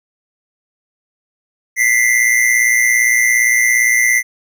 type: tone pair together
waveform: square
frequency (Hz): 1975.5 / 2093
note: B6 / C7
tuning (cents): 0 / 0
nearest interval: minor second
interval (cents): 100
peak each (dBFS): -14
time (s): 1.76-4.23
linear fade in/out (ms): 50
effects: none